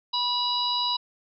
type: harmonic tone with a mistuned harmonic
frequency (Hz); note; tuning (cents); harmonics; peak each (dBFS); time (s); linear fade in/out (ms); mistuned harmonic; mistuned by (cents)
980; B5; -14; 1 / 3 / 4 / 5; -28 / -34 / -26 / -32; 0.13-0.97; 10; 3; -21
effects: none